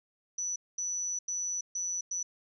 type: tone bursts at uneven times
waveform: sine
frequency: 5940 Hz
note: F#8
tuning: 6 cents sharp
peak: -31 dBFS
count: 5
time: 0.38-0.56 / 0.78-1.19 / 1.28-1.61 / 1.75-2.01 / 2.11-2.23 s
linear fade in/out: 5 ms
effects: none